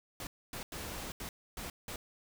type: noise bursts at uneven times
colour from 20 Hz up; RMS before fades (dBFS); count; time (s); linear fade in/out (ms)
pink; -42; 6; 0.2-0.27 / 0.53-0.63 / 0.72-1.12 / 1.2-1.29 / 1.57-1.7 / 1.88-1.96; 2
effects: none